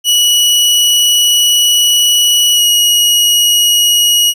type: tone with pitch glide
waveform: sawtooth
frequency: 2933 to 2899 Hz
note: F#7 to F#7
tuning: -16 to -36 cents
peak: -4 dBFS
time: 0.04-4.34 s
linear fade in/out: 50 ms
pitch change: -20 cents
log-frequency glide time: 2.54-2.61 s
effects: resampled to 32000 Hz